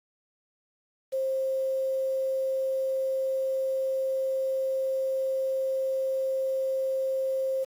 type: tone with quantisation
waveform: sine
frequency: 530 Hz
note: C5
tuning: 22 cents sharp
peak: -25 dBFS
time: 1.12-7.65 s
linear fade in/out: 20 ms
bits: 8
effects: AAC 64 kbps